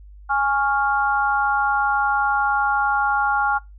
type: chord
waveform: sine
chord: Db major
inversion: second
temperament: equal with one note detuned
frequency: 828.2 / 1108.7 / 1396.9 Hz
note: Ab5 / Db6 / F6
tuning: -5 / 0 / 0 cents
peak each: -20 / -25 / -21 dBFS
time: 0.29-3.59 s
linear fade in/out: 20 ms
effects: noise-tail reverb RT60 0.2 s tail -22 dB re dry + added 50 Hz sine -40 dBFS peak until 3.78 s